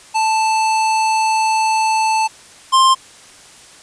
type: tone pair in turn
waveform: square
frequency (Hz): 880 / 1053.2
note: A5 / C6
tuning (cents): 0 / +11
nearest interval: minor third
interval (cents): 311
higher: second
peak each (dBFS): -14 / -9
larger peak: second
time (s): 0.14-2.28 / 2.72-2.95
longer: first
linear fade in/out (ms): 20
effects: white hiss -42 dBFS RMS until 3.82 s + resampled to 22050 Hz